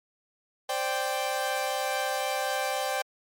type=chord; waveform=sawtooth; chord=C suspended second; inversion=none; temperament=equal; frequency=523.3 / 587.3 / 784 Hz; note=C5 / D5 / G5; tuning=0 / 0 / 0 cents; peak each=-29 / -29 / -26 dBFS; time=0.69-3.02 s; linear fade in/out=5 ms; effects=MP3 64 kbps